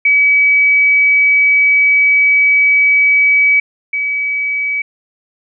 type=tone pair in turn; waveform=sine; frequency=2280 / 2280 Hz; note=C#7 / C#7; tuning=+48 / +48 cents; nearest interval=unison; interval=0 cents; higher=neither; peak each=-7 / -14 dBFS; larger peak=first; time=0.05-3.6 / 3.93-4.82 s; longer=first; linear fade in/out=5 ms; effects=none